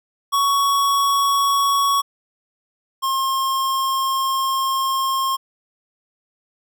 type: tone pair in turn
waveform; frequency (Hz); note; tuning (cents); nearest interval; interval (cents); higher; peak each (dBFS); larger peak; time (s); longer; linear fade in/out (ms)
square; 1117 / 1070.1; C#6 / C6; +13 / +39; minor second; 74; first; -16 / -19; first; 0.32-2.02 / 3.02-5.37; second; 20
effects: none